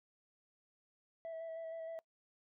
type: tone with vibrato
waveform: sine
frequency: 654 Hz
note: E5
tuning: 14 cents flat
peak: -39 dBFS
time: 1.25-1.99 s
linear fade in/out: 0 ms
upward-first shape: square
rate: 6.4 Hz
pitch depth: 15 cents each way
effects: noise-tail reverb RT60 0.1 s tail -25 dB re dry + tanh soft clip ceiling -41 dBFS